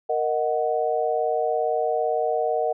sine chord, D# minor, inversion second, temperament equal, 466.2 / 622.3 / 740 Hz, A#4 / D#5 / F#5, 0 / 0 / 0 cents, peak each -25 dBFS, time 0.09-2.73 s, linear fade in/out 10 ms, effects none

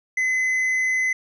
sine tone with tanh clipping, 2033 Hz, B6, 50 cents sharp, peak -20 dBFS, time 0.17-1.13 s, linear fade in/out 5 ms, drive 5 dB, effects none

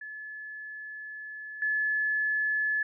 sine tone with level steps, 1720 Hz, A6, 40 cents flat, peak -38 / -25 dBFS, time 0.01-2.83 s, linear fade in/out 5 ms, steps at 1.62 s, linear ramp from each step 2 ms, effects none

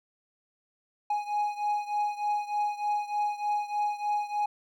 triangle beating tone pair, 830.6 / 833.9 Hz, G#5 / G#5, 0 / +7 cents, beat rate 3.3 Hz, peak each -27 / -30 dBFS, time 1.1-4.46 s, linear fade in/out 5 ms, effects none

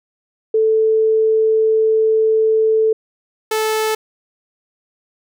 sine / sawtooth tone pair in turn, 440 / 436.2 Hz, A4 / A4, 0 / -15 cents, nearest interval unison, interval 15 cents, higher first, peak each -11 / -12 dBFS, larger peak first, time 0.54-2.93 / 3.51-3.95 s, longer first, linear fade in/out 5 ms, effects none

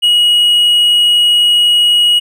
triangle tone, 2902 Hz, F#7, 34 cents flat, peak -5 dBFS, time 0.02-2.2 s, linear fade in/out 20 ms, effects none

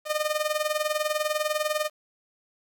sawtooth tone with tremolo, 609 Hz, D#5, 37 cents flat, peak -18 dBFS, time 0.05-1.9 s, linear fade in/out 50 ms, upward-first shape sine, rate 20 Hz, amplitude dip 75%, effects 9-bit

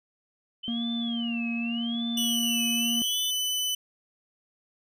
sine tone with vibrato, 3006 Hz, F#7, 27 cents sharp, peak -33 dBFS, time 0.63-3.31 s, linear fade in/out 10 ms, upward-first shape sine, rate 0.85 Hz, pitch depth 280 cents each way
triangle tone, 233.6 Hz, A#3, 4 cents sharp, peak -26 dBFS, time 0.68-3.02 s, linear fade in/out 0 ms
sawtooth tone with pitch glide, 2960 to 3003 Hz, F#7 to F#7, 0 to +25 cents, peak -23 dBFS, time 2.17-3.75 s, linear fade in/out 5 ms, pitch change +25 cents, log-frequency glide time 2.27-3 s
effects none

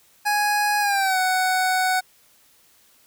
25% pulse tone with pitch glide, 830.6 to 744.3 Hz, G#5 to F#5, 0 to +10 cents, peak -15 dBFS, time 0.25-2.01 s, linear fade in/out 20 ms, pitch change -190 cents, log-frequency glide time 0.8-1.18 s, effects white hiss -57 dBFS RMS until 3.06 s

